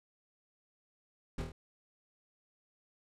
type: noise with echo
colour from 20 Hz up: brown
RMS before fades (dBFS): -35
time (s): 1.38-1.42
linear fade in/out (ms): 5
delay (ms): 25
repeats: 4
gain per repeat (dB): -3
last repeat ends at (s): 1.52
effects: low-pass 9000 Hz 12 dB/octave